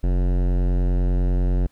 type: tone with hard clipping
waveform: sine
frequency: 45.11 Hz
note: F#1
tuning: 43 cents flat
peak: -19 dBFS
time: 0.03-1.67 s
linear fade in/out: 10 ms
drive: 18 dB
effects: pink hiss -64 dBFS RMS until 1.71 s